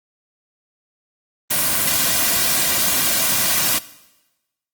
white noise with comb filter, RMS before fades -18 dBFS, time 1.5-3.79 s, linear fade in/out 10 ms, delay 2.3 ms, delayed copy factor -0.5, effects noise-tail reverb RT60 1.0 s tail -18 dB re dry + Opus 24 kbps

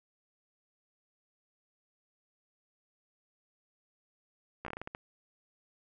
slowing click train, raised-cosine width 0.5 ms, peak -24 dBFS, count 9, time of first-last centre 4.65-4.949 s, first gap 14 ms, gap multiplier 1.27, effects none

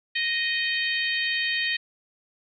harmonic tone, 622.3 Hz, D#5, in tune, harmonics 3 / 4 / 5 / 6 / 7, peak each -27 / -29 / -31 / -33 / -34 dBFS, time 0.15-1.77 s, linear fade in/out 10 ms, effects none

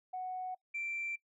sine tone pair in turn, 740 / 2349 Hz, F#5 / D7, 0 / 0 cents, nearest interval octave + minor sixth, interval 2000 cents, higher second, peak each -36 / -35 dBFS, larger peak second, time 0.13-0.55 / 0.74-1.16 s, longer neither, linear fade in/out 10 ms, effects noise-tail reverb RT60 0.1 s tail -22 dB re dry + tanh soft clip ceiling -31 dBFS

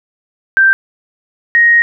sine tone pair in turn, 1568 / 1874.3 Hz, G6 / A#6, 0 / +9 cents, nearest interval minor third, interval 309 cents, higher second, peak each -5 dBFS, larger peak neither, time 0.57-0.73 / 1.55-1.82 s, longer second, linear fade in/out 0 ms, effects none

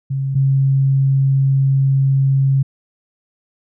sine tone pair in turn, 135.8 / 135.8 Hz, C#3 / C#3, -35 / -35 cents, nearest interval unison, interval 0 cents, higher neither, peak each -17 / -11 dBFS, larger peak second, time 0.1-0.35 / 0.35-2.63 s, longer second, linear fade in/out 10 ms, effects none

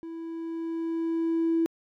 triangle tone with level ramp, 329.6 Hz, E4, in tune, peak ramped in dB -34 to -17 dBFS, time 0.03-1.66 s, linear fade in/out 0 ms, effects tanh soft clip ceiling -19 dBFS

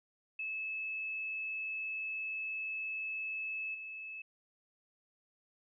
sine tone with level steps, 2603 Hz, E7, 22 cents flat, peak -36 / -42 dBFS, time 0.39-4.22 s, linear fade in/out 5 ms, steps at 3.74 s, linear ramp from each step 10 ms, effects none

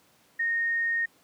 sine tone, 1851 Hz, A#6, 13 cents flat, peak -24 dBFS, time 0.39-1.06 s, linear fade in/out 10 ms, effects pink hiss -62 dBFS RMS until 1.23 s + high-pass 150 Hz 12 dB/octave

